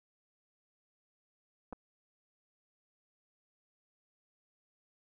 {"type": "clicks", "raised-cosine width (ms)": 1, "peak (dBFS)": -30, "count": 2, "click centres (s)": [1.726, 1.73], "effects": []}